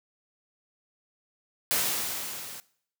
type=noise with level ramp; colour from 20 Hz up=white; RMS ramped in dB=-25 to -42 dBFS; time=1.71-2.6 s; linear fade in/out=0 ms; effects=noise-tail reverb RT60 0.6 s tail -20 dB re dry + high-pass 100 Hz 12 dB/octave